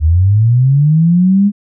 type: linear sweep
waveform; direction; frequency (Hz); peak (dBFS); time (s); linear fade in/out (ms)
sine; up; 73.4 to 207.7; -6; 0-1.52; 50
effects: none